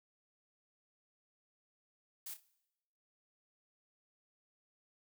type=noise with echo; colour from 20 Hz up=blue; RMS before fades=-45 dBFS; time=2.26-2.34 s; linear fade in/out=5 ms; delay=30 ms; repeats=2; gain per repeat=-10 dB; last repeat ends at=2.4 s; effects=noise-tail reverb RT60 0.9 s tail -20 dB re dry